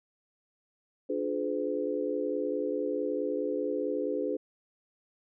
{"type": "chord", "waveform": "sine", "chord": "D diminished seventh", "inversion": "none", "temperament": "just", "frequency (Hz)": [293.7, 352.4, 422.9, 507.5], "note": ["D4", "F4", "Ab4", "Cb5"], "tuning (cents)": [0, 16, 31, 47], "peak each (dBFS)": [-34, -37, -33, -33], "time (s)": [1.09, 4.37], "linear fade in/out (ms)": 10, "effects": []}